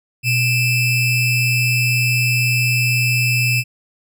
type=ring-modulated tone; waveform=square; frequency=1258 Hz; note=D#6; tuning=19 cents sharp; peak=-12 dBFS; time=0.23-3.64 s; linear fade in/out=50 ms; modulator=1380 Hz; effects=none